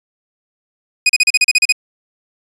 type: tone bursts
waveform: sawtooth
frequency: 2489 Hz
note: D#7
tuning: in tune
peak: -4 dBFS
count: 10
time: 1.06-1.724 s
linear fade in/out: 5 ms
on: 34 ms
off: 36 ms
effects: resampled to 22050 Hz